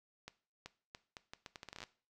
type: accelerating click train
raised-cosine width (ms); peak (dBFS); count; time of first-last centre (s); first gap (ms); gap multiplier
0.2; -29; 16; 0.28-1.838; 380; 0.76
effects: noise-tail reverb RT60 0.4 s tail -17 dB re dry

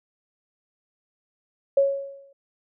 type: tone with exponential decay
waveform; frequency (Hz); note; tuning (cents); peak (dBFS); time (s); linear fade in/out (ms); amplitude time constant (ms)
sine; 553; C#5; -4; -13; 1.77-2.33; 5; 120
effects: none

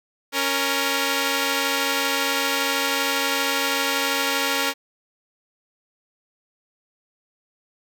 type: tone pair together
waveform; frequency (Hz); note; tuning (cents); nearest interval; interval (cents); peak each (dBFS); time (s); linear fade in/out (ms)
5% pulse; 277.2 / 466.2; C#4 / A#4; 0 / 0; major sixth; 900; -12; 0.32-4.74; 50
effects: none

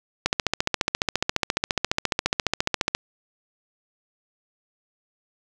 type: click train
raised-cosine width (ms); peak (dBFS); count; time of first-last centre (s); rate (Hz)
0.2; -3; 40; 0.26-2.95; 14.5
effects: none

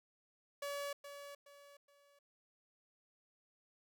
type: tone with echo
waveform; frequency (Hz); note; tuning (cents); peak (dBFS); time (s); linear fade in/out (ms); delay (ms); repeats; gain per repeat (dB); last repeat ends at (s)
sawtooth; 569; C#5; +45; -36; 0.62-0.93; 5; 420; 3; -9; 2.19
effects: none

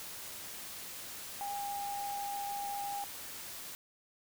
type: tone in noise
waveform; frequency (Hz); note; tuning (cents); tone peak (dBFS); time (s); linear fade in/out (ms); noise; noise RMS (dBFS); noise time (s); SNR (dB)
sine; 807; G#5; -50; -36; 1.41-3.04; 0; white; -45; 0-3.75; +6
effects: none

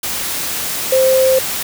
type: tone in noise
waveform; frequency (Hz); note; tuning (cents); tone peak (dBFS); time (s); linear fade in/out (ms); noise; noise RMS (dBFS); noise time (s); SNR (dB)
sine; 523.3; C5; 0; -9; 0.92-1.39; 5; white; -21; 0.03-1.63; +9
effects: none

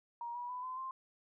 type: tone with pitch steps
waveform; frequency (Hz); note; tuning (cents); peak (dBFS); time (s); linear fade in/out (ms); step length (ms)
sine; 945 / 970.4 / 996.6 / 1023.4 / 1051; A#5 / B5 / B5 / C6 / C6; +23 / -31 / +15 / -39 / +7; -39; 0.21-0.91; 2; 140
effects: none

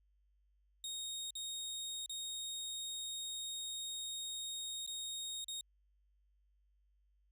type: tone with dropouts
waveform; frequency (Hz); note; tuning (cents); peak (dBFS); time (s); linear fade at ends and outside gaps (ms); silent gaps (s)
25% pulse; 3729; A#7; 0; -37; 0.84-5.61; 2; 1.306-1.353 / 2.061-2.095 / 4.864-4.875 / 5.444-5.482
effects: added 50 Hz sine -70 dBFS peak until 7.31 s

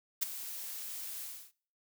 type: noise with ADSR envelope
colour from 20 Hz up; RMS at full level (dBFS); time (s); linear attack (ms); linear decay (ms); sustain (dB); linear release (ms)
blue; -28; 0.21-1.52; 18; 12; -14; 290
effects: noise-tail reverb RT60 0.5 s tail -23 dB re dry

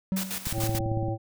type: tone with exponential decay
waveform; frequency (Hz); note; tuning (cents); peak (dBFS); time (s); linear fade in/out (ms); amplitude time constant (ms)
triangle; 189.7; F#3; +43; -20; 0.12-0.56; 0; 94
type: noise with tremolo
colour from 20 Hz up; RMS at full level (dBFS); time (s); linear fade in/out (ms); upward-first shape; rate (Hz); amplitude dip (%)
white; -32; 0.16-0.79; 10; square; 6.8; 70
type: click train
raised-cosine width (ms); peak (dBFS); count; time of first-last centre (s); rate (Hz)
5; -20; 12; 0.47-1.085; 17.9
type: harmonic tone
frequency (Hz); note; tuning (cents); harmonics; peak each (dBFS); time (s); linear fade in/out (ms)
111.2; A2; +19; 1 / 3 / 5 / 7; -28 / -33 / -35 / -36; 0.52-1.18; 50
effects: none

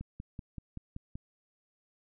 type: click train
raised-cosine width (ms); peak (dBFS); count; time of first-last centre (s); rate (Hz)
5; -28; 7; 0.01-1.155; 5.24
effects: none

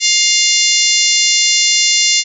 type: harmonic tone with a mistuned harmonic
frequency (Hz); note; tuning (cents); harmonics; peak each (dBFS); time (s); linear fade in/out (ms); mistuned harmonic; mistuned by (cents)
703; F5; +11; 3 / 4 / 5 / 6 / 7 / 8 / 9 / 10; -18 / -18 / -18 / -18 / -18 / -18 / -18 / -18; 0-2.24; 50; 10; +34
effects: none

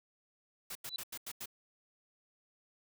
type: noise bursts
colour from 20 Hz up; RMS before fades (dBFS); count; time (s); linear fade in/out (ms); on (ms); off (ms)
white; -43; 6; 0.7-1.458; 5; 53; 88
type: tone with exponential growth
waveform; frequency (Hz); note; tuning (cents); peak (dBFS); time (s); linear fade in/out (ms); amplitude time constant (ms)
sine; 3973; B7; +10; -32; 0.84-0.96; 2; 26
effects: none

